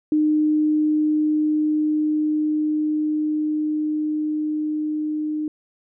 sine tone with level ramp, 305.2 Hz, D#4, 33 cents flat, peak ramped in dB -15 to -22 dBFS, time 0.12-5.48 s, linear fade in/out 2 ms, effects none

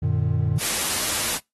triangle chord, Gb augmented, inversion none, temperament equal with one note detuned, 92.5 / 116.54 / 150.53 Hz, Gb2 / Bb2 / D3, 0 / 0 / +43 cents, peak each -22 dBFS, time 0.02-0.59 s, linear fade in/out 10 ms
white noise, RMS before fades -24 dBFS, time 0.58-1.4 s, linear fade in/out 50 ms
effects noise-tail reverb RT60 0.2 s tail -26 dB re dry + AAC 32 kbps

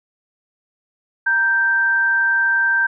sine tone pair together, 932.3 / 1567.9 Hz, A#5 / G6, 0 / 0 cents, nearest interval major sixth, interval 900 cents, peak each -26 / -14 dBFS, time 1.26-2.87 s, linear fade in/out 10 ms, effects none

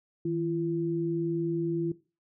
sine tone pair together, 160 / 338.8 Hz, D#3 / E4, +49 / +48 cents, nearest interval octave + minor second, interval 1299 cents, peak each -32 / -28 dBFS, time 0.25-1.92 s, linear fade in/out 5 ms, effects noise-tail reverb RT60 0.3 s tail -17 dB re dry

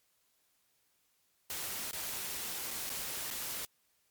white noise with dropouts, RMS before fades -39 dBFS, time 1.5-3.65 s, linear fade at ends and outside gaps 0 ms, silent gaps 1.911-1.932 / 2.707-2.711 / 2.894-2.901 / 3.304-3.311 s, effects white hiss -74 dBFS RMS until 4.1 s + MP3 96 kbps

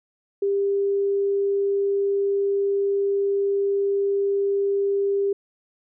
sine tone, 398.2 Hz, G4, 27 cents sharp, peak -19 dBFS, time 0.42-5.33 s, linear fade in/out 5 ms, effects none

